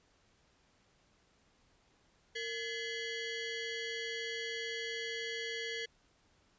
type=ring-modulated tone; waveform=20% pulse; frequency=1251 Hz; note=D#6; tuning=9 cents sharp; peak=-29 dBFS; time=2.35-5.86 s; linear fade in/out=10 ms; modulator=792 Hz; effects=pink hiss -70 dBFS RMS until 6.58 s + resampled to 16000 Hz